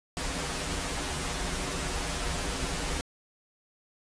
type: noise with comb filter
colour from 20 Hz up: pink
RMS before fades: -32 dBFS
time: 0.17-3.01 s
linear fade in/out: 0 ms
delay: 9.2 ms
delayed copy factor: -0.95
effects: resampled to 22050 Hz